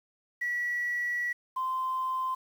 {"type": "tone pair in turn", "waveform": "sine", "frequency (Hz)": [1938, 1037.6], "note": ["B6", "C6"], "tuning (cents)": [-33, -15], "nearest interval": "major seventh", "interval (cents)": 1082, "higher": "first", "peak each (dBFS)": -27, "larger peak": "neither", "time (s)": [[0.41, 1.33], [1.56, 2.35]], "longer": "first", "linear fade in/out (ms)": 10, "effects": ["tanh soft clip ceiling -24 dBFS", "9-bit"]}